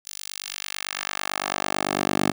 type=tone with high-pass filter sweep; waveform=10% pulse; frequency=48.99 Hz; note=G1; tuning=in tune; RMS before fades=-28 dBFS; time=0.05-2.32 s; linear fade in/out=10 ms; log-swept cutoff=6100 to 240 Hz; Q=0.88; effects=none